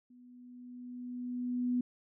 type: tone with level ramp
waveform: sine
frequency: 246.9 Hz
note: B3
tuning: in tune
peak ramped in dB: -55 to -27 dBFS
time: 0.1-1.81 s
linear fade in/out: 5 ms
effects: none